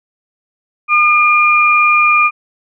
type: tone pair together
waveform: sine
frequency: 1214 / 2406 Hz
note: D#6 / D7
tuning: -43 / +41 cents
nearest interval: octave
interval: 1184 cents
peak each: -10 dBFS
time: 0.88-2.31 s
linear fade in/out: 50 ms
effects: none